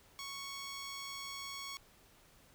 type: tone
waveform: 10% pulse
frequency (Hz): 1108.7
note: C#6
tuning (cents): 0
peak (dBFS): -34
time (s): 0.19-1.77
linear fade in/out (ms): 0
effects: pink hiss -64 dBFS RMS until 2.54 s